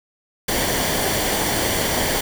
pink noise with comb filter, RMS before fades -21 dBFS, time 0.48-2.21 s, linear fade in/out 5 ms, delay 0.77 ms, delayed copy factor -0.5, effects none

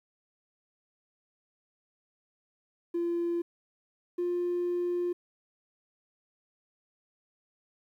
triangle tone pair in turn, 342.8 / 352.2 Hz, F4 / F4, -32 / +15 cents, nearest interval unison, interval 47 cents, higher second, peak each -24 / -24 dBFS, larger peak neither, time 2.94-3.42 / 4.18-5.13 s, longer second, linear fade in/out 10 ms, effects tanh soft clip ceiling -24 dBFS + 11-bit

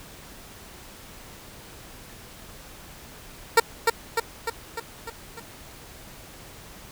15% pulse tone with echo, 459.1 Hz, A#4, 26 cents flat, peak -6 dBFS, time 3.57-3.6 s, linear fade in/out 5 ms, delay 300 ms, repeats 6, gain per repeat -4 dB, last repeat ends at 5.4 s, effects pink hiss -45 dBFS RMS until 6.91 s

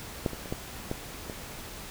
clicks, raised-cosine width 2 ms, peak -12 / -24 / -27 / -17 / -17 / -22 dBFS, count 6, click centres 0.262 / 0.333 / 0.458 / 0.525 / 0.914 / 1.298 s, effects pink hiss -42 dBFS RMS until 1.9 s

